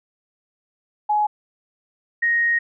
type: tone pair in turn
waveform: sine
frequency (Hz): 841 / 1870.6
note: G#5 / A#6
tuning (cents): +22 / +6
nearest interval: octave + major second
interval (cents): 1384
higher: second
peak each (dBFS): -16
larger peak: neither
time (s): 1.09-1.27 / 2.22-2.59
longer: second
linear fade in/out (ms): 10
effects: none